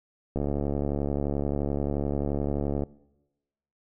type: click train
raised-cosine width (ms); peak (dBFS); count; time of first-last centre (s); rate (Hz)
2; -15; 178; 0.36-2.836; 71.5
effects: noise-tail reverb RT60 1.0 s tail -22 dB re dry